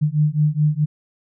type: beating tone pair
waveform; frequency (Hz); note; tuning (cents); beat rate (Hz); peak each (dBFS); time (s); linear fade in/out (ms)
sine; 148.6 / 153.3; D3 / D#3; +21 / -25; 4.7; -18; 0.01-0.86; 20
effects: none